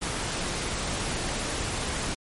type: noise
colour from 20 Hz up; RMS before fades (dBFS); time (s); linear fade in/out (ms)
pink; -30; 0.01-2.15; 20
effects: MP3 48 kbps